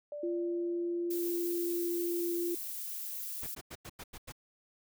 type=tone with exponential decay; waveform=sine; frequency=587.3 Hz; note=D5; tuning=in tune; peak=-37 dBFS; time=0.12-1.87 s; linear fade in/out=2 ms; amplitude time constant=380 ms
type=tone; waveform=sine; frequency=345.5 Hz; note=F4; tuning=19 cents flat; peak=-31 dBFS; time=0.23-2.55 s; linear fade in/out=5 ms
type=noise; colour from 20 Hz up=violet; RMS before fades=-40 dBFS; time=1.1-3.55 s; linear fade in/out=10 ms
type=noise bursts; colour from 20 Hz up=pink; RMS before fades=-45 dBFS; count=7; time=3.42-4.323 s; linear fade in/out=10 ms; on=51 ms; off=91 ms
effects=none